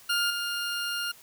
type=tone with level steps; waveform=20% pulse; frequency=1409 Hz; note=F6; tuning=15 cents sharp; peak=-19 / -24 dBFS; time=0.09-1.12 s; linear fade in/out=10 ms; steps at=0.3 s; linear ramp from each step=5 ms; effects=white hiss -53 dBFS RMS until 1.22 s